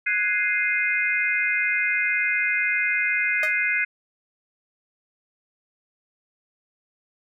sine chord, Ab dominant seventh, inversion third, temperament equal, 1480 / 1661.2 / 2093 / 2489 Hz, Gb6 / Ab6 / C7 / Eb7, 0 / 0 / 0 / 0 cents, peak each -28 / -28 / -23 / -26 dBFS, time 0.06-3.85 s, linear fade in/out 10 ms
sawtooth tone with exponential decay, 622.3 Hz, D#5, in tune, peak -21 dBFS, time 3.43-3.55 s, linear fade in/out 2 ms, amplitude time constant 25 ms
effects none

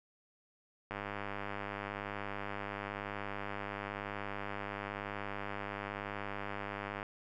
click train, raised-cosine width 0.5 ms, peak -24 dBFS, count 619, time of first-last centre 0.91-7.029 s, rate 101 Hz, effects none

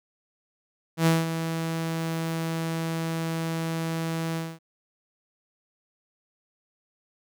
sawtooth tone with ADSR envelope, 163.6 Hz, E3, 13 cents flat, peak -13 dBFS, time 0.97-4.59 s, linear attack 93 ms, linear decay 190 ms, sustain -10 dB, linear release 230 ms, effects none

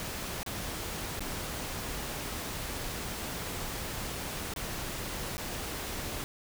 pink noise with dropouts, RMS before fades -37 dBFS, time 0-6.24 s, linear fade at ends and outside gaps 0 ms, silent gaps 0.431-0.463 / 1.194-1.206 / 4.537-4.562 / 5.37-5.38 s, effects none

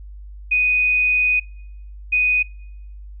sine tone pair in turn, 2489 / 2489 Hz, D#7 / D#7, 0 / 0 cents, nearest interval unison, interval 0 cents, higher neither, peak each -14 dBFS, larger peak neither, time 0.51-1.4 / 2.12-2.43 s, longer first, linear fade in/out 10 ms, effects noise-tail reverb RT60 0.9 s tail -26 dB re dry + added 50 Hz sine -34 dBFS peak until 3.2 s

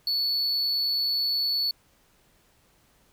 triangle tone with amplitude modulation, 4435 Hz, C#8, in tune, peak -21 dBFS, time 0.07-1.71 s, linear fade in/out 2 ms, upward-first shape sine, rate 149 Hz, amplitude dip 25%, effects pink hiss -63 dBFS RMS until 3.12 s

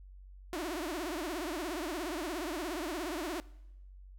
sawtooth tone with vibrato, 329.6 Hz, E4, in tune, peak -31 dBFS, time 0.53-3.4 s, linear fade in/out 0 ms, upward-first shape triangle, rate 17 Hz, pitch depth 260 cents each way, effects noise-tail reverb RT60 0.9 s tail -21 dB re dry + added 47 Hz sine -49 dBFS peak until 4.18 s

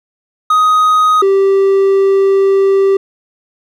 triangle tone pair in turn, 1252 / 390.5 Hz, D#6 / G4, +10 / -7 cents, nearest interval octave + minor sixth, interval 2017 cents, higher first, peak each -5 dBFS, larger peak neither, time 0.5-1.22 / 1.22-2.97 s, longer second, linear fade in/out 5 ms, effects none

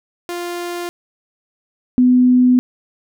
sawtooth / sine tone pair in turn, 349.2 / 250.4 Hz, F4 / B3, 0 / +24 cents, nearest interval tritone, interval 576 cents, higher first, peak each -19 / -8 dBFS, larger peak second, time 0.29-0.89 / 1.98-2.59 s, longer second, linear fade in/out 0 ms, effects none

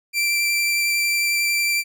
sawtooth tone with vibrato, 2349 Hz, D7, in tune, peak -15 dBFS, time 0.13-1.84 s, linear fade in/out 50 ms, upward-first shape square, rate 11 Hz, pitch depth 8 cents each way, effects none

